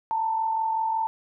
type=tone pair together; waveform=sine; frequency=889 / 934.4 Hz; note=A5 / A#5; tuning=+18 / +4 cents; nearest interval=minor second; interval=86 cents; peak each=-23 / -34 dBFS; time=0.11-1.07 s; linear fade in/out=0 ms; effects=none